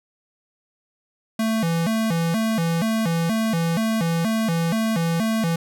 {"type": "tone with vibrato", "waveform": "square", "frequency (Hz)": 192.5, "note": "G3", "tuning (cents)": -31, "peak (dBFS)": -20, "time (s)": [1.39, 5.56], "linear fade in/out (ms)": 5, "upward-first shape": "square", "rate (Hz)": 2.1, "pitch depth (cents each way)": 250, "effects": []}